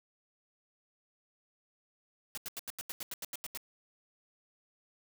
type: noise bursts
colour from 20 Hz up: white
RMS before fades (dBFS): -40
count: 12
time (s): 2.35-3.574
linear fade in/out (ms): 0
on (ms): 25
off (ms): 84
effects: none